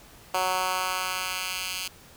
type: tone with high-pass filter sweep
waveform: 10% pulse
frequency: 185 Hz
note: F#3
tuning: in tune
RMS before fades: -29 dBFS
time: 0.34-1.88 s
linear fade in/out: 5 ms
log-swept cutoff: 710 to 3100 Hz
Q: 1.1
effects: pink hiss -51 dBFS RMS until 2.16 s